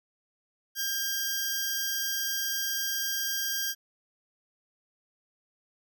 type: tone pair together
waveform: 15% pulse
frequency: 1600 / 5708 Hz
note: G6 / F8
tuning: +35 / +37 cents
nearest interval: octave + minor seventh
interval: 2202 cents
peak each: -25 / -26 dBFS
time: 0.75-3.75 s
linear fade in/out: 50 ms
effects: none